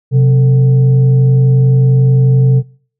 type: tone with frequency modulation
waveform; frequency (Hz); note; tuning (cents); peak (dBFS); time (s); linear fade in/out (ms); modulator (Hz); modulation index
sine; 130.81; C3; 0; -5; 0.11-2.63; 50; 313; 0.32
effects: noise-tail reverb RT60 0.5 s tail -24 dB re dry